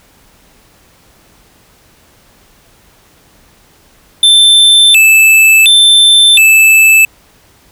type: tone with vibrato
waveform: square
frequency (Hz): 3053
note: G7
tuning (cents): -46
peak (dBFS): -3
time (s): 4.23-7.05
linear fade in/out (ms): 2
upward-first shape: square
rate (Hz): 0.7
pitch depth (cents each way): 260
effects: pink hiss -46 dBFS RMS until 7.71 s